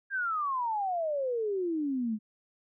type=exponential sweep; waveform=sine; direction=down; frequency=1627 to 207.7 Hz; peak=-28 dBFS; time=0.1-2.19 s; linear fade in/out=50 ms; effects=none